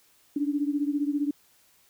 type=beating tone pair; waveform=sine; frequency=285.3 / 300.3 Hz; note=C#4 / D4; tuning=+50 / +39 cents; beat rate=15 Hz; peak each=-26 / -29 dBFS; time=0.36-1.31 s; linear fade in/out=5 ms; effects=white hiss -62 dBFS RMS until 1.89 s